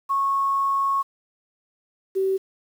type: tone pair in turn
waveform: sine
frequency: 1099 / 383.8 Hz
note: C#6 / G4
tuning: -15 / -37 cents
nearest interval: octave + tritone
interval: 1822 cents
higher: first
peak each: -19 dBFS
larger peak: neither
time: 0.09-1.03 / 2.15-2.38 s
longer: first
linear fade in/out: 20 ms
effects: 8-bit